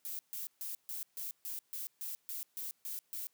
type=noise bursts; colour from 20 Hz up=violet; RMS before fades=-41 dBFS; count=12; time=0.05-3.27 s; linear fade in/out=0 ms; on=140 ms; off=140 ms; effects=white hiss -75 dBFS RMS until 3.33 s + high-pass 100 Hz 12 dB/octave